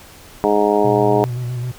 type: harmonic tone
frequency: 103.83 Hz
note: G#2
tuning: in tune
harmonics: 2 / 3 / 4 / 5 / 6 / 7 / 8 / 9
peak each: -24 / -21 / -16 / -27 / -20 / -21 / -25 / -22 dBFS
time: 0.44-1.24 s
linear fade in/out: 0 ms
type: tone with vibrato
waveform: triangle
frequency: 123.1 Hz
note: B2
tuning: 5 cents flat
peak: -19 dBFS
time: 0.84-1.72 s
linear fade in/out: 10 ms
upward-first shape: square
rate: 7.6 Hz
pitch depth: 32 cents each way
effects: pink hiss -42 dBFS RMS until 1.78 s